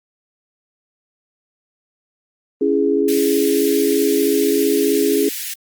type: chord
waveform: sine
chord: C# minor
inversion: none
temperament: just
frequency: 277.2 / 332.6 / 415.8 Hz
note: C#4 / E4 / G#4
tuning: 0 / +16 / +2 cents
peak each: -19 / -20 / -16 dBFS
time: 2.61-5.29 s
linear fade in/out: 5 ms
type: high-pass noise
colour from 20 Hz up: white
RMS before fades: -27 dBFS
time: 3.08-5.54 s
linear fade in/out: 5 ms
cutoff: 1700 Hz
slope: 48 dB/octave
effects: Opus 24 kbps